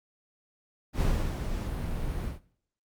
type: noise with ADSR envelope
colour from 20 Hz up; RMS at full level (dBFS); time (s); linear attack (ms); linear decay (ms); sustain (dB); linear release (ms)
brown; -25; 0.93-2.4; 78; 320; -7; 140
effects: noise-tail reverb RT60 0.6 s tail -19 dB re dry + Opus 48 kbps